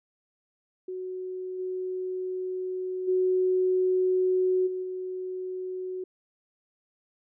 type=tone with level steps; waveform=sine; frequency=370 Hz; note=F#4; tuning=in tune; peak=-32 / -29 / -21 / -29 / -31 dBFS; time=0.88-6.04 s; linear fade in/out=5 ms; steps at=1.58 / 3.07 / 4.66 / 4.82 s; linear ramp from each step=20 ms; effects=none